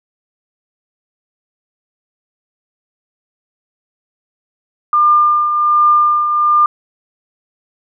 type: tone with tremolo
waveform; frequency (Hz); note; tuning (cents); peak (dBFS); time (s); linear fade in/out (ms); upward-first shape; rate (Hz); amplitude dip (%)
sine; 1200; D6; +37; -6; 4.93-6.66; 2; triangle; 1.3; 55
effects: none

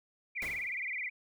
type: tone with vibrato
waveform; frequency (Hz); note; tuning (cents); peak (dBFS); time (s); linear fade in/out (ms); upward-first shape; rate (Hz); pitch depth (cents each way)
sine; 2188; C#7; -23; -34; 0.35-1.1; 20; sine; 19; 180
type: noise with exponential decay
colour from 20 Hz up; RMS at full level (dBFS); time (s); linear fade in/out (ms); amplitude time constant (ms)
pink; -42; 0.42-0.88; 0; 100
effects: none

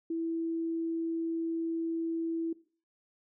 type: tone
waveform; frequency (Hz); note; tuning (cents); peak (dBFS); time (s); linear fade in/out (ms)
sine; 329.6; E4; 0; -30; 0.1-2.53; 5
effects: noise-tail reverb RT60 0.4 s tail -19 dB re dry

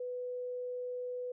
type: tone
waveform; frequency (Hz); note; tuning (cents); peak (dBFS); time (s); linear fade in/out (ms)
sine; 496.3; B4; +8; -36; 0-1.32; 5
effects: none

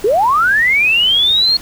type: linear sweep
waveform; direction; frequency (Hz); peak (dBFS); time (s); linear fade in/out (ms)
sine; up; 370 to 4338; -9; 0.04-1.57; 5
effects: pink hiss -34 dBFS RMS until 1.61 s

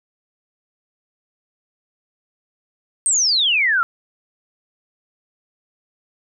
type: exponential sweep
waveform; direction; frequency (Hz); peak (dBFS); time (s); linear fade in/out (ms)
sine; down; 8690 to 1318.5; -14; 3.06-3.83; 0
effects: none

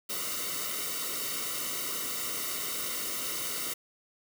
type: noise with comb filter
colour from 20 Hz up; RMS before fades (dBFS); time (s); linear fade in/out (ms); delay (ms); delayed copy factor
white; -34; 0.09-3.74; 10; 1.2; -0.85
effects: none

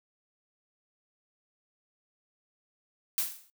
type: noise with exponential decay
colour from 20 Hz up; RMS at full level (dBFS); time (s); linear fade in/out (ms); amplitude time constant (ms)
blue; -26; 3.18-3.5; 0; 68
effects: noise-tail reverb RT60 0.1 s tail -25 dB re dry

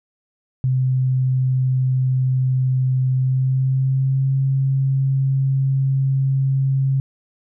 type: tone with pitch glide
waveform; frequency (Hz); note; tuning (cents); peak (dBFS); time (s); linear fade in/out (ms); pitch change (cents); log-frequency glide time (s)
sine; 129.5 to 134.84; C3 to C#3; -17 to -48; -15; 0.64-7; 0; +69; 3.13-4.35
effects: none

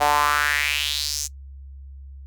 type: tone with high-pass filter sweep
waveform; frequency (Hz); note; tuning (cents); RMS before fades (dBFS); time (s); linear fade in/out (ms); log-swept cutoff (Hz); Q
sawtooth; 146.83; D3; 0; -22; 0-1.28; 20; 710 to 6700; 3.7
effects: noise-tail reverb RT60 0.1 s tail -20 dB re dry + added 68 Hz sine -37 dBFS peak until 2.26 s

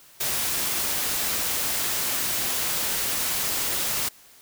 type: noise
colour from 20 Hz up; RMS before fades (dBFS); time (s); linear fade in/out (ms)
white; -26; 0.2-4.09; 10
effects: white hiss -52 dBFS RMS until 4.41 s

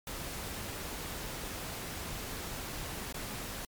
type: noise with dropouts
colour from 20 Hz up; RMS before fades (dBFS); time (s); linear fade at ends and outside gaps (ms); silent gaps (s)
pink; -40; 0.07-3.65; 2; 3.126-3.142
effects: MP3 96 kbps

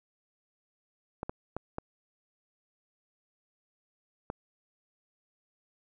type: clicks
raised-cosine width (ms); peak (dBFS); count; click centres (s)
1; -20; 5; 1.231 / 1.295 / 1.566 / 1.784 / 4.301
effects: none

